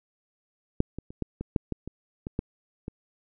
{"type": "clicks", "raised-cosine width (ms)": 3, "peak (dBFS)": [-8, -22, -29, -15, -20, -10, -16, -23, -20, -14, -21], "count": 11, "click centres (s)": [0.804, 0.986, 1.105, 1.223, 1.41, 1.562, 1.723, 1.876, 2.269, 2.391, 2.881], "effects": []}